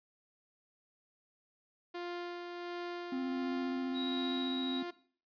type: tone with tremolo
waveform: sawtooth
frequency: 349.9 Hz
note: F4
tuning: 3 cents sharp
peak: -34 dBFS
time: 1.94-4.91 s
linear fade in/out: 10 ms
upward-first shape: sine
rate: 1.4 Hz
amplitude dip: 35%
type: tone with vibrato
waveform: triangle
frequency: 261.6 Hz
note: C4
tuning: in tune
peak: -32 dBFS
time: 3.12-4.83 s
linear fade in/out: 5 ms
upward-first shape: square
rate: 15 Hz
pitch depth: 15 cents each way
type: tone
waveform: sine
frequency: 3831 Hz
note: A#7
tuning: 47 cents sharp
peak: -39 dBFS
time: 3.93-4.83 s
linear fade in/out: 50 ms
effects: noise-tail reverb RT60 0.5 s tail -19 dB re dry + resampled to 11025 Hz